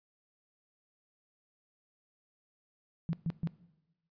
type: tone bursts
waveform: sine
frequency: 165.2 Hz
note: E3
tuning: 4 cents sharp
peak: -29 dBFS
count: 3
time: 3.09-3.473 s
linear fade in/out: 0 ms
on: 41 ms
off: 130 ms
effects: noise-tail reverb RT60 1.0 s tail -19 dB re dry + resampled to 11025 Hz